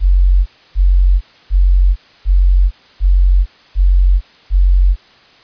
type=tone bursts; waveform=sine; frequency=45.76 Hz; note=F#1; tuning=18 cents flat; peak=-6 dBFS; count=7; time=0-4.96 s; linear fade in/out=50 ms; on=460 ms; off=290 ms; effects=white hiss -45 dBFS RMS until 5.43 s + resampled to 11025 Hz